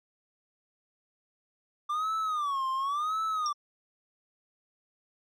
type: tone with vibrato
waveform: triangle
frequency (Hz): 1174.7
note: D6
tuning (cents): 0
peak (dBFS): -26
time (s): 1.89-3.53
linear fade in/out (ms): 10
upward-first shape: sine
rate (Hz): 0.93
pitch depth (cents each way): 190
type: tone with exponential decay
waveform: sine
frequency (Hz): 5588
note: F8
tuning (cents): 0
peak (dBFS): -28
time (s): 3.46-3.54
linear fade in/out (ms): 1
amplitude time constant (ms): 16
effects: none